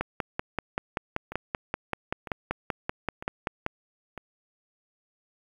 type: two click trains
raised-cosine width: 0.5 ms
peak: -12 / -22 dBFS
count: 20 / 4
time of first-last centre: 0.01-3.664 / 1.32-4.177 s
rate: 5.2 / 1.05 Hz
effects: 8-bit